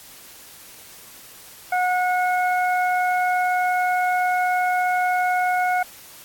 harmonic tone, 728 Hz, F#5, 28 cents flat, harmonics 1 / 2 / 3, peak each -19 / -25 / -29 dBFS, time 1.72-5.83 s, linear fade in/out 5 ms, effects white hiss -44 dBFS RMS until 6.24 s + AAC 64 kbps

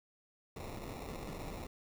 pink noise with sample-and-hold, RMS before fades -44 dBFS, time 0.56-1.67 s, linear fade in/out 5 ms, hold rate 1575 Hz, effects none

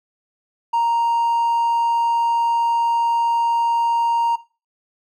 triangle tone, 932.3 Hz, A#5, in tune, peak -13 dBFS, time 0.73-4.36 s, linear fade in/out 10 ms, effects noise-tail reverb RT60 0.3 s tail -18 dB re dry + tanh soft clip ceiling -9 dBFS

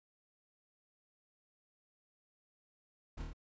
brown noise with echo, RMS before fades -41 dBFS, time 3.17-3.23 s, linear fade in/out 10 ms, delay 26 ms, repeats 4, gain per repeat -2 dB, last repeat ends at 3.334 s, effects resampled to 16000 Hz

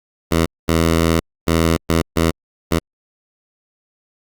10% pulse tone bursts at uneven times, 82.41 Hz, E2, in tune, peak -5 dBFS, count 6, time 0.31-0.46 / 0.68-1.2 / 1.47-1.77 / 1.89-2.02 / 2.16-2.31 / 2.71-2.79 s, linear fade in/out 10 ms, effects Opus 48 kbps

